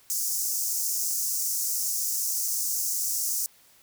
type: high-pass noise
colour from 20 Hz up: pink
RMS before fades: -28 dBFS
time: 0.1-3.46 s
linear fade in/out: 0 ms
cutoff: 5500 Hz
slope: 48 dB/octave
effects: white hiss -58 dBFS RMS until 3.82 s